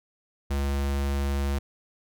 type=tone; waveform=square; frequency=69.7 Hz; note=C#2; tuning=10 cents sharp; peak=-25 dBFS; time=0.5-1.59 s; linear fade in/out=10 ms; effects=none